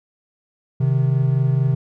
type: tone pair together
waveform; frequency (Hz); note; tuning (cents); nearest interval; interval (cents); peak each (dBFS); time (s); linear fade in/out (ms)
triangle; 131.14 / 155.56; C3 / D#3; +4 / 0; minor third; 296; -14 / -19; 0.8-1.75; 10
effects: none